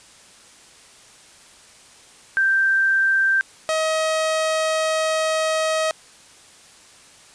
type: tone pair in turn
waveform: sine / sawtooth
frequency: 1569 / 633.9 Hz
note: G6 / D#5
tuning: +1 / +32 cents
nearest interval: octave + major third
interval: 1569 cents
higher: first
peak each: -15 dBFS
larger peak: neither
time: 2.37-3.41 / 3.69-5.91 s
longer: second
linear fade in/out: 0 ms
effects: white hiss -48 dBFS RMS until 7.34 s + resampled to 22050 Hz